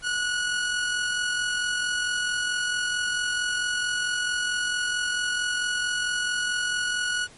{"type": "tone with amplitude modulation", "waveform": "sawtooth", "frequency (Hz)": 1463, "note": "F#6", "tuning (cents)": -20, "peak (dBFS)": -19, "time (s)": [0.02, 7.28], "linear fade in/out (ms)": 50, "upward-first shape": "sine", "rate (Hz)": 44.5, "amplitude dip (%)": 35, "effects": ["pink hiss -50 dBFS RMS until 7.37 s", "MP3 48 kbps"]}